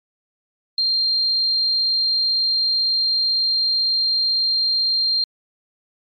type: tone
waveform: sine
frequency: 4186 Hz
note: C8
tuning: in tune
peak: -16 dBFS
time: 0.78-5.24 s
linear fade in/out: 2 ms
effects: MP3 64 kbps